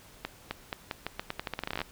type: accelerating click train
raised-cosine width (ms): 0.3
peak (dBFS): -16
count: 20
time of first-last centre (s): 0.25-1.816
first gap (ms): 260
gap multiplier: 0.84
effects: pink hiss -54 dBFS RMS until 1.91 s